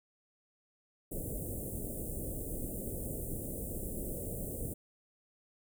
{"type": "band-stop noise", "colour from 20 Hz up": "pink", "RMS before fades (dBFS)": -39, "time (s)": [1.11, 4.74], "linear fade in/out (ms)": 10, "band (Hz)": [600, 8400], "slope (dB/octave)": 48, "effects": []}